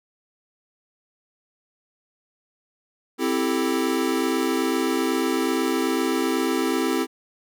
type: chord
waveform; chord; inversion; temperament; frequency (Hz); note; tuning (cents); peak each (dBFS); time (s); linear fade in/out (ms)
square; A minor seventh; first; equal; 261.6 / 329.6 / 392 / 440; C4 / E4 / G4 / A4; 0 / 0 / 0 / 0; -26 / -26 / -28 / -30; 3.18-7.07; 50
effects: none